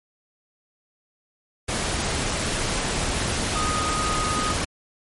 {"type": "tone in noise", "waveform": "sine", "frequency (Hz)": 1244.5, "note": "D#6", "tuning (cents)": 0, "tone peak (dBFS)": -25, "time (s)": [3.55, 4.53], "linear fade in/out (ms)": 10, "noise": "pink", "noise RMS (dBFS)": -25, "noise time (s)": [1.68, 4.65], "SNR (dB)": -3, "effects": ["MP3 48 kbps"]}